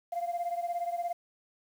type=beating tone pair; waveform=sine; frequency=690 / 707 Hz; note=F5 / F5; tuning=-21 / +21 cents; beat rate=17 Hz; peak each=-31 / -34 dBFS; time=0.12-1.13 s; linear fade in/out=10 ms; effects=tanh soft clip ceiling -26 dBFS + 9-bit